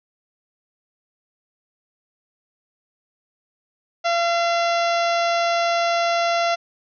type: harmonic tone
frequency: 683 Hz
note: F5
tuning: 39 cents flat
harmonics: 1 / 2 / 3 / 4 / 5 / 6 / 7 / 8 / 9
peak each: -19 / -25 / -29 / -31 / -33 / -35 / -36 / -37 / -38 dBFS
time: 4.04-6.56 s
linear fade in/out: 20 ms
effects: none